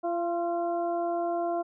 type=harmonic tone with a mistuned harmonic; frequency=342.5 Hz; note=F4; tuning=34 cents flat; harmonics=1 / 2 / 3 / 4; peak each=-31 / -28 / -40 / -44 dBFS; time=0.03-1.63 s; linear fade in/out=20 ms; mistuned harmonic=3; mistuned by=+37 cents; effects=none